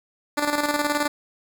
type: tone with tremolo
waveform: 10% pulse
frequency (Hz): 293.7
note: D4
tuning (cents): 0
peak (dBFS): -11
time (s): 0.37-1.08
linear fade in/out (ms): 10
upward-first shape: square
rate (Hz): 19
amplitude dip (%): 55
effects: none